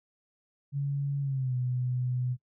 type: tone with pitch glide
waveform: sine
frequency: 140.8 to 125.44 Hz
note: C#3 to B2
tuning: +27 to +27 cents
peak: -27 dBFS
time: 0.72-2.37 s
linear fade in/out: 50 ms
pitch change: -200 cents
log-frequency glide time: 1.21-1.55 s
effects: noise-tail reverb RT60 0.1 s tail -20 dB re dry